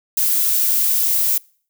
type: noise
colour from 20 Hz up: violet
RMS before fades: -17 dBFS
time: 0.17-1.38 s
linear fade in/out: 5 ms
effects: noise-tail reverb RT60 0.5 s tail -26 dB re dry